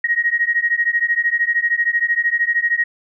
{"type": "beating tone pair", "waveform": "sine", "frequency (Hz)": [1878, 1891], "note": ["A#6", "A#6"], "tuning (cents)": [12, 24], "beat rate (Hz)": 13, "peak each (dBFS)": -18, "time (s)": [0.04, 2.84], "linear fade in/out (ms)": 5, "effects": []}